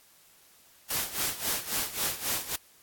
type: noise with tremolo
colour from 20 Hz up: white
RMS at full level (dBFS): -28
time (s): 0.9-2.56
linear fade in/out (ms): 5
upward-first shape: sine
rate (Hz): 3.7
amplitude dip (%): 80
effects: white hiss -59 dBFS RMS until 2.82 s + AAC 64 kbps